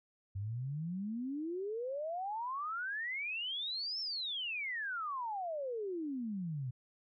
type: exponential two-way sweep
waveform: sine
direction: up then down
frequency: 94.5 to 5440 to 120.4 Hz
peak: -36 dBFS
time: 0.35-6.71 s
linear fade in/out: 10 ms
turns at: 4 s
effects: none